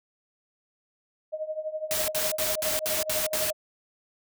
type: tone with tremolo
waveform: sine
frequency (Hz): 622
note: D#5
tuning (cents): -1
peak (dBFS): -26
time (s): 1.32-3.53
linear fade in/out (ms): 20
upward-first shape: triangle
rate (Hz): 12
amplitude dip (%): 90
type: noise bursts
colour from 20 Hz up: white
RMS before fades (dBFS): -28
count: 7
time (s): 1.91-3.502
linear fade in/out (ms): 0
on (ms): 170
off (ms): 67
effects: none